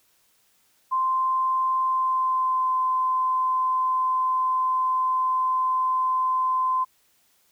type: tone with pitch glide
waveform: sine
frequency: 1042 to 1031.2 Hz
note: C6 to C6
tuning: -7 to -26 cents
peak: -20 dBFS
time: 0.91-6.85 s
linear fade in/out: 20 ms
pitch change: -19 cents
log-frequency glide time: 1.83-2.73 s
effects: white hiss -64 dBFS RMS until 7.51 s